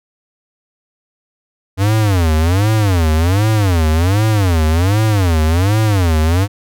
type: tone with vibrato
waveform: square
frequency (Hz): 92.5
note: F#2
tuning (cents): 0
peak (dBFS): -11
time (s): 1.77-6.48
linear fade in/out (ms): 50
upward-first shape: sine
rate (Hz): 1.3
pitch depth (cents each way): 300
effects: none